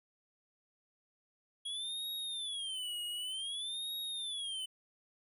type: tone with vibrato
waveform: square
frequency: 3300 Hz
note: G#7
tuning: 12 cents flat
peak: -38 dBFS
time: 1.65-4.66 s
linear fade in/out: 10 ms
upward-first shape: sine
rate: 0.54 Hz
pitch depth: 230 cents each way
effects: resampled to 32000 Hz